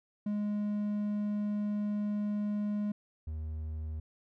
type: tone pair in turn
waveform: triangle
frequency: 207.7 / 78.07 Hz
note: G#3 / D#2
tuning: 0 / +6 cents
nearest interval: octave + perfect fourth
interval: 1694 cents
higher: first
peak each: -28 / -33 dBFS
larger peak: first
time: 0.26-2.92 / 3.27-4 s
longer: first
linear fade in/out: 5 ms
effects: none